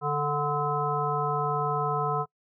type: harmonic tone with a mistuned harmonic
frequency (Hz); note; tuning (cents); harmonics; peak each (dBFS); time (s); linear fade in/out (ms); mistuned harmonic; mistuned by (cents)
146.83; D3; 0; 1 / 3 / 5 / 7 / 9; -31 / -31 / -31 / -31 / -31; 0.01-2.26; 50; 9; -37
effects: noise-tail reverb RT60 0.1 s tail -24 dB re dry